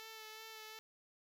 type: tone with vibrato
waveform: 5% pulse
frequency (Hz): 439.1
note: A4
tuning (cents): -4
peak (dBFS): -38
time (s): 0-0.79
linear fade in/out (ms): 0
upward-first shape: sine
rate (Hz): 2.7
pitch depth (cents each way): 20
effects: none